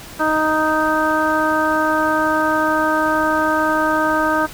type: harmonic tone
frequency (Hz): 311.1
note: D#4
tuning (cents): 0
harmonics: 1 / 2 / 3 / 4 / 5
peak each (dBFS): -21 / -21 / -21 / -21 / -21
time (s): 0.19-4.47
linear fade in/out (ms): 20
effects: pink hiss -36 dBFS RMS until 4.53 s